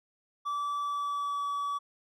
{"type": "tone with pitch glide", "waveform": "triangle", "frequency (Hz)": [1157, 1143.1], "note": ["D6", "D6"], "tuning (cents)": [-26, -47], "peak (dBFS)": -28, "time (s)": [0.45, 1.79], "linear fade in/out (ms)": 20, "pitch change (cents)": -21, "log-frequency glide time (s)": [0.76, 1.47], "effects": []}